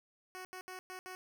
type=tone bursts at uneven times; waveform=10% pulse; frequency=370 Hz; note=F#4; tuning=in tune; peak=-36 dBFS; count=5; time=0.35-0.45 / 0.53-0.61 / 0.68-0.79 / 0.9-0.99 / 1.06-1.15 s; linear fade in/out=0 ms; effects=none